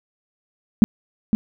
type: tone with echo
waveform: sine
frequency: 216.8 Hz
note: A3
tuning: 25 cents flat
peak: -5 dBFS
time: 0.82-0.84 s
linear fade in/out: 0 ms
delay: 510 ms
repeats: 1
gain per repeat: -8 dB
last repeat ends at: 1.35 s
effects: none